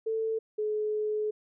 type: tone pair in turn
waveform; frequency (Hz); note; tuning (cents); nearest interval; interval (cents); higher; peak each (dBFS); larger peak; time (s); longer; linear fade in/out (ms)
sine; 444.5 / 425.9; A4 / G#4; +18 / +44; minor second; 74; first; -27; neither; 0.06-0.39 / 0.58-1.31; second; 10
effects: none